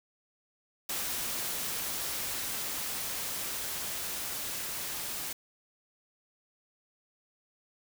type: noise with level ramp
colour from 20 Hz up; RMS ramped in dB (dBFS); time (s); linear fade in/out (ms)
white; -34 to -37; 0.89-5.33; 5
effects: none